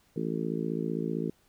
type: harmonic tone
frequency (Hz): 55.5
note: A1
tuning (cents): +16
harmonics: 3 / 4 / 5 / 6 / 7 / 8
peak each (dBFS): -34 / -35 / -36 / -37 / -37 / -38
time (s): 0.16-1.3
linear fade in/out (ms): 5
effects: pink hiss -66 dBFS RMS until 1.48 s